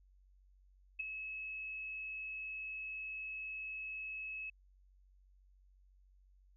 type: tone with ADSR envelope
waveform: sine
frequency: 2582 Hz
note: E7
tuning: 37 cents flat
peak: -33 dBFS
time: 0.99-4.5 s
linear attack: 12 ms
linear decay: 11 ms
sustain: -8 dB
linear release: 5 ms
effects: added 47 Hz sine -63 dBFS peak until 6.56 s